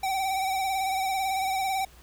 square tone with vibrato, 767 Hz, G5, 38 cents flat, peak -26 dBFS, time 0.03-1.85 s, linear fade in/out 5 ms, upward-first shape sine, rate 18 Hz, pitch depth 42 cents each way, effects added 60 Hz sine -53 dBFS peak until 2.02 s + pink hiss -55 dBFS RMS until 2.02 s

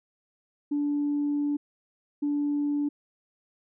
sine tone bursts at uneven times, 290.5 Hz, D4, 19 cents flat, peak -23 dBFS, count 2, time 0.71-1.57 / 2.22-2.89 s, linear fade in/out 10 ms, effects tanh soft clip ceiling -20 dBFS

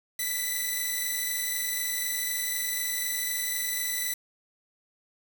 5% pulse tone pair together, 1979 / 2003 Hz, B6 / B6, +3 / +24 cents, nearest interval unison, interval 21 cents, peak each -19 / -23 dBFS, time 0.19-4.14 s, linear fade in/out 5 ms, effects 7-bit

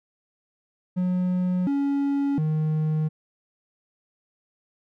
triangle tone with pitch steps, 181.5 / 280.5 / 155.3 Hz, F#3 / C#4 / D#3, -33 / +21 / -3 cents, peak -19 dBFS, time 0.96-3.09 s, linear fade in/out 20 ms, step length 710 ms, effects none

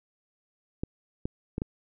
clicks, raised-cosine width 3 ms, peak -17 dBFS, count 4, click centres 0.835 / 1.255 / 1.581 / 1.619 s, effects none

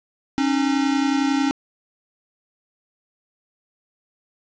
square tone pair together, 272.7 / 303.7 Hz, C#4 / D#4, -28 / -42 cents, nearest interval major second, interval 186 cents, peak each -20 / -24 dBFS, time 0.38-1.51 s, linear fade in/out 0 ms, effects resampled to 16000 Hz + 7-bit

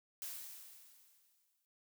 blue noise with exponential decay, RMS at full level -43 dBFS, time 0.22-1.65 s, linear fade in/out 0 ms, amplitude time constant 310 ms, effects noise-tail reverb RT60 0.2 s tail -21 dB re dry

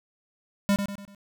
square tone with echo, 200.6 Hz, G3, 40 cents sharp, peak -20 dBFS, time 0.69-0.76 s, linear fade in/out 0 ms, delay 97 ms, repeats 4, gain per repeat -7 dB, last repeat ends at 1.148 s, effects none

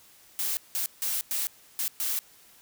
blue noise bursts at uneven times, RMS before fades -29 dBFS, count 6, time 0.39-0.57 / 0.75-0.86 / 1.02-1.21 / 1.31-1.47 / 1.79-1.88 / 2-2.19 s, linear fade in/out 0 ms, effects white hiss -56 dBFS RMS until 2.61 s

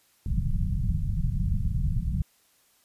pink low-pass noise, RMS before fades -26 dBFS, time 0.26-2.22 s, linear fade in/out 2 ms, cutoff 180 Hz, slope 48 dB/octave, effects white hiss -64 dBFS RMS until 2.84 s + resampled to 32000 Hz

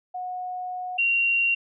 sine tone pair in turn, 730 / 2756 Hz, F#5 / F7, -24 / -24 cents, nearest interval octave + major seventh, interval 2300 cents, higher second, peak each -29 / -19 dBFS, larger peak second, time 0.14-0.98 / 0.98-1.55 s, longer first, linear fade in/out 10 ms, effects none

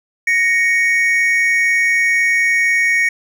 triangle tone pair together, 1871 / 2229 Hz, A#6 / C#7, +6 / +9 cents, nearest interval minor third, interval 303 cents, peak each -13 dBFS, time 0.27-3.09 s, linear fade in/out 5 ms, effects none

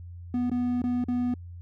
triangle tone with dropouts, 245.9 Hz, B3, 7 cents flat, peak -22 dBFS, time 0.34-1.34 s, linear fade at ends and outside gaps 2 ms, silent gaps 0.498-0.515 / 0.819-0.839 / 1.041-1.084 s, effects added 87 Hz sine -39 dBFS peak until 1.61 s

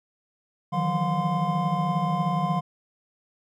triangle tone cluster, 154.3 / 167.1 / 183.9 / 714 / 1036 Hz, D#3 / E3 / F#3 / F5 / C6, -14 / +24 / -10 / +38 / -17 cents, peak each -27 dBFS, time 0.72-2.61 s, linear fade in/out 20 ms, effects none

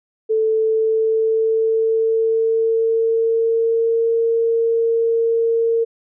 sine tone with pitch glide, 440 to 458.4 Hz, A4 to A#4, 0 to -29 cents, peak -14 dBFS, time 0.29-5.85 s, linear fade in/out 20 ms, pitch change +71 cents, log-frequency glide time 0.45-4.12 s, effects none

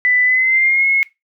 sine tone with pitch glide, 1992 to 2172 Hz, B6 to C#7, +14 to -36 cents, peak -11 dBFS, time 0.05-1.03 s, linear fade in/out 0 ms, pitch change +150 cents, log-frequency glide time 0.24-0.86 s, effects noise-tail reverb RT60 0.2 s tail -19 dB re dry

